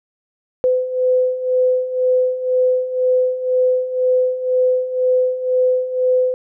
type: beating tone pair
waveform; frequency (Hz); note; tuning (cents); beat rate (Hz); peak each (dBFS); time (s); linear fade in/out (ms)
sine; 506 / 508; B4 / B4; +42 / +49; 2; -20 / -15; 0.64-6.34; 0
effects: none